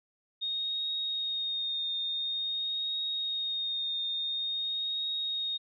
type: tone with vibrato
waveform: sine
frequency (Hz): 3707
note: A#7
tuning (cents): -10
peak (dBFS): -30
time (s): 0.41-5.58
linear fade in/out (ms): 20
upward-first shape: triangle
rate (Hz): 0.48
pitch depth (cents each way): 24
effects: none